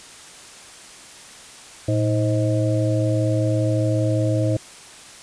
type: harmonic tone with a mistuned harmonic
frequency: 105.2 Hz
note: G#2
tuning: 23 cents sharp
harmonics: 1 / 3 / 5 / 6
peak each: -19 / -24 / -26 / -27 dBFS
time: 1.88-4.57 s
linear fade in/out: 5 ms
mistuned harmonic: 1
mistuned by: +140 cents
effects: white hiss -42 dBFS RMS until 5.22 s + resampled to 22050 Hz